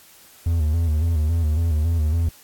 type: tone with vibrato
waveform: triangle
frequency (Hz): 80.1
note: E2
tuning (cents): -49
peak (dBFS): -15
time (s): 0.46-2.29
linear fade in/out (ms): 5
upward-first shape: square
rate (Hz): 3.6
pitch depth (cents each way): 79
effects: white hiss -49 dBFS RMS until 2.43 s + AAC 64 kbps